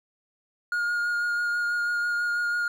triangle tone with vibrato, 1426 Hz, F6, 36 cents sharp, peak -22 dBFS, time 0.72-2.68 s, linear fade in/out 2 ms, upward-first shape sine, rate 6.1 Hz, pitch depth 13 cents each way, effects none

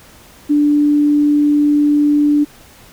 sine tone, 293.7 Hz, D4, in tune, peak -9 dBFS, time 0.49-2.45 s, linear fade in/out 20 ms, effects pink hiss -43 dBFS RMS until 2.92 s

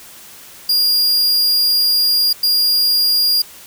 45% pulse tone bursts at uneven times, 4826 Hz, D8, 46 cents sharp, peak -11 dBFS, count 2, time 0.69-2.33 / 2.43-3.42 s, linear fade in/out 5 ms, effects white hiss -39 dBFS RMS until 3.66 s

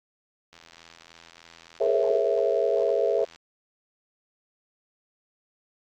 click train, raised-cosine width 0.2 ms, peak -31 dBFS, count 237, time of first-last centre 0.53-3.36 s, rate 83.4 Hz
sine chord, A# half-diminished seventh, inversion third, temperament equal with one note detuned, 415.3 / 466.2 / 542.3 / 659.3 Hz, G#4 / A#4 / C#5 / E5, 0 / 0 / -38 / 0 cents, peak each -26 dBFS, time 1.8-3.25 s, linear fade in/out 10 ms
effects AAC 48 kbps

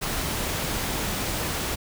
pink noise, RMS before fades -28 dBFS, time 0.01-1.76 s, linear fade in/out 20 ms, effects none

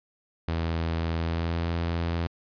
sawtooth tone with pitch glide, 82.41 to 84.34 Hz, E2 to E2, 0 to +40 cents, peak -22 dBFS, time 0.48-2.27 s, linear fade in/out 0 ms, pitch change +40 cents, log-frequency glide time 1.16-1.68 s, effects resampled to 11025 Hz

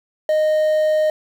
triangle tone with quantisation, 618 Hz, D#5, 12 cents flat, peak -12 dBFS, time 0.29-1.1 s, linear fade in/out 2 ms, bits 7, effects none

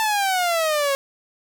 sawtooth exponential sweep, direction down, 890 to 544 Hz, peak -15 dBFS, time 0-0.95 s, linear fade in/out 0 ms, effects none

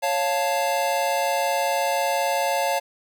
square chord, Db augmented, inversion none, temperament equal, 554.4 / 698.5 / 880 Hz, Db5 / F5 / A5, 0 / 0 / 0 cents, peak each -26 dBFS, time 0.02-2.8 s, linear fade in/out 20 ms, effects none

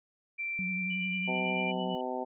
sine tone with pitch glide, 2349 to 2372 Hz, D7 to D7, 0 to +17 cents, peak -32 dBFS, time 0.38-1.72 s, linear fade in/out 20 ms, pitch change +17 cents, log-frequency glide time 0.74-1.18 s
sine tone with vibrato, 185 Hz, F#3, in tune, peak -34 dBFS, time 0.59-1.95 s, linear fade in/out 0 ms, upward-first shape sine, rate 11 Hz, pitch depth 40 cents each way
sine tone with tremolo, 2960 Hz, F#7, in tune, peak -39 dBFS, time 0.9-2.01 s, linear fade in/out 5 ms, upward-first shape sine, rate 9 Hz, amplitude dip 75%
harmonic tone, 127.2 Hz, C3, 48 cents flat, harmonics 2 / 3 / 4 / 5 / 6 / 7, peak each -39 / -39 / -39 / -39 / -39 / -39 dBFS, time 1.27-2.25 s, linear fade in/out 20 ms
effects none

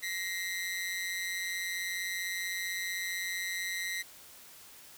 sawtooth ring-modulated tone, 1984 Hz, B6, 7 cents sharp, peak -27 dBFS, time 0.02-4.03 s, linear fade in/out 20 ms, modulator 92.2 Hz, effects white hiss -53 dBFS RMS until 4.97 s

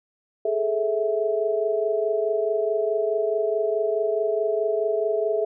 sine tone cluster, 415.7 / 440.4 / 656 Hz, G#4 / A4 / E5, +2 / +2 / -9 cents, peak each -25 dBFS, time 0.45-5.45 s, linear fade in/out 5 ms, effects none

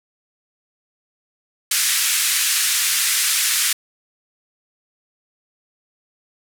white band-pass noise, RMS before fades -19 dBFS, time 1.71-3.73 s, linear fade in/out 5 ms, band 1500 to 12000 Hz, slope 24 dB/octave, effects none

